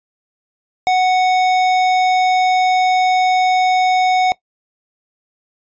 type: tone with hard clipping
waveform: sine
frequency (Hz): 740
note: F#5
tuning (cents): 0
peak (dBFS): -13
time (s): 0.87-4.32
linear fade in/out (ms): 0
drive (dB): 13
effects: noise-tail reverb RT60 0.1 s tail -20 dB re dry + resampled to 16000 Hz